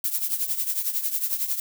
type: noise with tremolo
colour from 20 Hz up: violet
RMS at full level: -23 dBFS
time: 0.04-1.6 s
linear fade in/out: 2 ms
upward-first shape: triangle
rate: 11 Hz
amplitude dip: 80%
effects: none